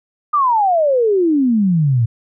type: exponential sweep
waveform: sine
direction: down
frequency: 1231 to 110 Hz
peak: -11 dBFS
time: 0.33-2.06 s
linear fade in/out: 10 ms
effects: none